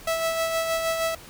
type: tone with tremolo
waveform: sawtooth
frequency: 655 Hz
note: E5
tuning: 11 cents flat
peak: -18 dBFS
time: 0.07-1.15 s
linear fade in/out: 5 ms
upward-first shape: sine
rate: 6.4 Hz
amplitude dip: 40%
effects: pink hiss -45 dBFS RMS until 1.29 s